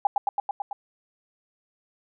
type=tone with echo; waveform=sine; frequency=810 Hz; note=G#5; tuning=43 cents flat; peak=-16 dBFS; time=0.05-0.07 s; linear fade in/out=2 ms; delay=110 ms; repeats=6; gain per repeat=-2 dB; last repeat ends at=0.73 s; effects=none